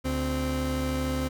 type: tone pair together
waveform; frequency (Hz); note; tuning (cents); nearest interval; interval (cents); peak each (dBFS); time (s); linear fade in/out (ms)
30% pulse; 73.11 / 259.7; D2 / C4; -7 / -13; octave + minor seventh; 2194; -27 / -26; 0.04-1.29; 20
effects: none